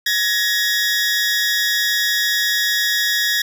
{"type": "tone pair together", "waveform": "20% pulse", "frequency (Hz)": [1686, 1879.3], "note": ["G#6", "A#6"], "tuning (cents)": [26, 14], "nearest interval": "major second", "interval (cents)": 188, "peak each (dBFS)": -14, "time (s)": [0.06, 3.42], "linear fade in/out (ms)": 5, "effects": []}